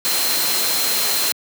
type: tone in noise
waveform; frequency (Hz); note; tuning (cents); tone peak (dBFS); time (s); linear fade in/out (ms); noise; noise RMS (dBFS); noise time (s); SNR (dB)
sine; 4137; C8; -20; -24; 0.05-1.32; 0; white; -20; 0.05-1.32; -7
effects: high-pass 200 Hz 12 dB/octave

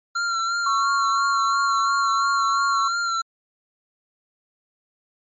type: tone with vibrato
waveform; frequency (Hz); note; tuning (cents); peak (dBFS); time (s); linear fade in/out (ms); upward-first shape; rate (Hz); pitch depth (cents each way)
square; 1371; F6; -32; -22; 0.15-3.22; 10; sine; 2.9; 34
type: tone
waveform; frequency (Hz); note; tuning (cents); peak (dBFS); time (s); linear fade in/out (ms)
sine; 1108.7; C#6; 0; -20; 0.66-2.88; 5
effects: MP3 32 kbps

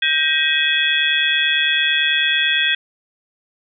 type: tone cluster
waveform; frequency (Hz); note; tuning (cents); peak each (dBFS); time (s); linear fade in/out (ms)
sine; 1575 / 1893 / 2536 / 3276 / 3425; G6 / A#6 / D#7 / G#7 / A7; +8 / +26 / +32 / -24 / -47; -21; 0.02-2.75; 5
effects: none

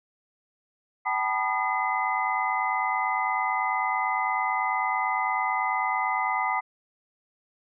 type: tone cluster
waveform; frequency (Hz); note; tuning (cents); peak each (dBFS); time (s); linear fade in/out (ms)
sine; 765 / 865 / 974 / 1222 / 2039; G5 / A5 / B5 / D#6 / C7; -42 / -30 / -24 / -32 / -45; -30; 1.05-6.61; 20
effects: none

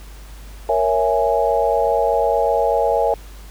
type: chord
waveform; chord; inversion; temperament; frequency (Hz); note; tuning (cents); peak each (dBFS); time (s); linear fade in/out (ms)
sine; A# half-diminished seventh; none; equal; 466.2 / 554.4 / 659.3 / 830.6; A#4 / C#5 / E5 / G#5; 0 / 0 / 0 / 0; -20; 0.69-3.14; 2
effects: added 50 Hz sine -35 dBFS peak until 3.5 s + pink hiss -45 dBFS RMS until 3.5 s

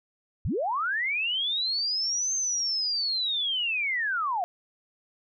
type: linear two-way sweep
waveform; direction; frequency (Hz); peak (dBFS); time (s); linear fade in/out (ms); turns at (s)
sine; up then down; 49.43 to 6350 to 676; -25; 0.45-4.44; 0; 2.34
effects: none

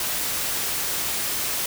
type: noise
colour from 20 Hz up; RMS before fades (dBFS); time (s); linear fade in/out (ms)
white; -26; 0-1.66; 2
effects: none

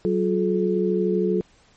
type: tone cluster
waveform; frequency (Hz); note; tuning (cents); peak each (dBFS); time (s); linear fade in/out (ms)
sine; 187.6 / 356.6 / 429.2; F#3 / F4 / A4; +24 / +36 / -43; -23; 0.05-1.41; 0
effects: pink hiss -57 dBFS RMS until 1.76 s + MP3 32 kbps

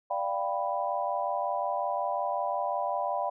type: chord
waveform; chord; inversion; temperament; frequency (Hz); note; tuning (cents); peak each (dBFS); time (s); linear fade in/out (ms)
sine; G dominant seventh; second; equal; 587.3 / 698.5 / 784 / 987.8; D5 / F5 / G5 / B5; 0 / 0 / 0 / 0; -33; 0.1-3.3; 10
effects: none

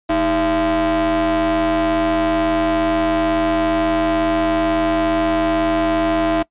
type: ring-modulated tone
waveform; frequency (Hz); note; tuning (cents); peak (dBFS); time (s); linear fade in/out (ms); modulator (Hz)
45% pulse; 178.7; F3; +40; -12; 0.09-6.43; 10; 495
effects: noise-tail reverb RT60 0.1 s tail -22 dB re dry + resampled to 8000 Hz

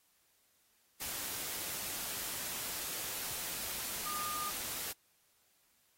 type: tone in noise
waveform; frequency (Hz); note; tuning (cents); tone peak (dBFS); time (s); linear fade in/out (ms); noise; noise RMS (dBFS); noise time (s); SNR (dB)
sine; 1216; D#6; -40; -39; 4.05-4.51; 20; white; -40; 1-4.93; -2
effects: white hiss -72 dBFS RMS until 5.97 s + AAC 48 kbps

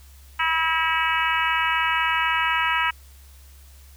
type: harmonic tone with a mistuned harmonic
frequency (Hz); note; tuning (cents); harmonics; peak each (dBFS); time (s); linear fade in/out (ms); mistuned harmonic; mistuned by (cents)
324; E4; -30; 3 / 4 / 5 / 6 / 7 / 8 / 9; -25 / -26 / -27 / -28 / -28 / -29 / -30; 0.39-2.91; 10; 6; -23
effects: added 68 Hz sine -45 dBFS peak until 3.96 s + white hiss -54 dBFS RMS until 3.96 s

